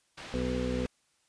white low-pass noise, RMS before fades -45 dBFS, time 0.17-0.87 s, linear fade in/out 10 ms, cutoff 3100 Hz, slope 12 dB/octave
harmonic tone, 62.4 Hz, B1, 19 cents sharp, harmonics 1 / 2 / 3 / 4 / 6 / 7 / 8, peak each -36 / -39 / -38 / -33 / -41 / -40 / -35 dBFS, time 0.34-0.86 s, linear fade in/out 0 ms
effects white hiss -71 dBFS RMS until 1.28 s + resampled to 22050 Hz

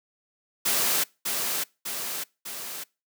white noise with echo, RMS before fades -24 dBFS, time 0.65-1.04 s, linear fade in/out 10 ms, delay 600 ms, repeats 3, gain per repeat -4 dB, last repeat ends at 2.84 s, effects noise-tail reverb RT60 0.3 s tail -25 dB re dry + high-pass 200 Hz 12 dB/octave

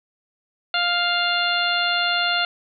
harmonic tone, 700 Hz, F5, 4 cents sharp, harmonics 1 / 2 / 3 / 4 / 5 / 6, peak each -26 / -23 / -30 / -25 / -27 / -27 dBFS, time 0.74-2.45 s, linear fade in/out 2 ms, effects none

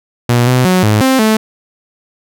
sawtooth tone with pitch steps, 120.7 / 126.6 / 184 / 106.4 / 263.1 / 218.2 Hz, B2 / B2 / F#3 / G#2 / C4 / A3, -39 / +43 / -9 / +42 / +10 / -14 cents, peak -4 dBFS, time 0.29-1.37 s, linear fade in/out 5 ms, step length 180 ms, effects none

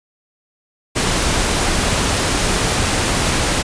pink noise, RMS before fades -17 dBFS, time 0.95-3.63 s, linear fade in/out 20 ms, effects resampled to 22050 Hz

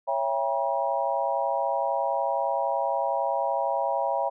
sine chord, C# diminished seventh, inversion none, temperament just, 554.4 / 665.2 / 798.3 / 957.9 Hz, C#5 / E5 / G5 / Bb5, 0 / +16 / +31 / +47 cents, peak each -29 dBFS, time 0.07-4.3 s, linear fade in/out 20 ms, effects none

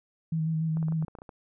sine tone with vibrato, 159.9 Hz, D#3, 48 cents sharp, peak -25 dBFS, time 0.32-1.05 s, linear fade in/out 5 ms, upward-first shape square, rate 6.9 Hz, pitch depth 21 cents each way
clicks, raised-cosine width 1 ms, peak -30 dBFS, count 10, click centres 0.771 / 0.828 / 0.884 / 0.923 / 1.025 / 1.082 / 1.152 / 1.187 / 1.219 / 1.292 s
effects none

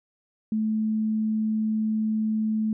sine tone, 217.5 Hz, A3, 20 cents flat, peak -22 dBFS, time 0.52-2.73 s, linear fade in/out 2 ms, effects none

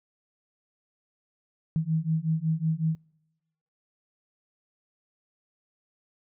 sine beating tone pair, 157.3 / 162.7 Hz, D#3 / E3, +19 / -22 cents, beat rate 5.4 Hz, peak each -27 dBFS, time 1.76-2.95 s, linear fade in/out 0 ms, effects noise-tail reverb RT60 0.9 s tail -25 dB re dry

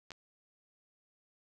clicks, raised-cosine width 0.2 ms, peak -28 dBFS, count 2, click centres 0.106 / 0.118 s, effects none

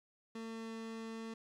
30% pulse tone, 225.1 Hz, A3, 40 cents sharp, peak -40 dBFS, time 0.35-1.34 s, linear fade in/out 5 ms, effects low-pass 7000 Hz 12 dB/octave + 12-bit

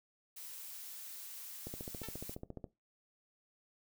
blue noise, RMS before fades -48 dBFS, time 0.36-2.35 s, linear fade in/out 10 ms
click train, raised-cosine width 2 ms, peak -30 dBFS, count 15, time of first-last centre 1.67-2.642 s, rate 14.4 Hz
5% pulse tone with exponential decay, 445.7 Hz, A4, 22 cents sharp, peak -32 dBFS, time 2.03-2.18 s, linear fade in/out 5 ms, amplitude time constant 31 ms
effects noise-tail reverb RT60 0.2 s tail -17 dB re dry

